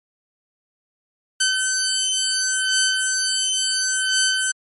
10% pulse beating tone pair, 1530 / 1530.71 Hz, G6 / G6, -42 / -42 cents, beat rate 0.71 Hz, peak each -13 dBFS, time 1.4-4.52 s, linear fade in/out 10 ms, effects MP3 48 kbps

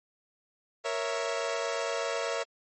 sawtooth chord, A# diminished, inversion none, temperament equal, 466.2 / 554.4 / 659.3 Hz, A#4 / C#5 / E5, 0 / 0 / 0 cents, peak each -30 dBFS, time 0.84-2.44 s, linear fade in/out 20 ms, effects MP3 32 kbps

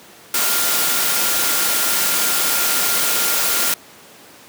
sine tone in noise, 1400 Hz, F6, 4 cents sharp, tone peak -28 dBFS, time 0.34-3.74 s, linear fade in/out 2 ms, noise white, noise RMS -18 dBFS, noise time 0.34-3.74 s, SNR -13 dB, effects pink hiss -43 dBFS RMS until 4.48 s + high-pass 200 Hz 12 dB/octave

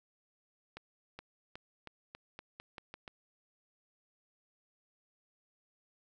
accelerating click train, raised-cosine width 0.3 ms, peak -29 dBFS, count 10, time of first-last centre 0.77-3.078 s, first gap 420 ms, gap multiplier 0.87, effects none

